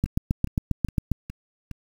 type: two click trains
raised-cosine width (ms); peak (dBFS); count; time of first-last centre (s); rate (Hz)
5; -9 / -23; 9 / 5; 0.04-1.117 / 0.06-1.713; 7.43 / 2.42
effects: 7-bit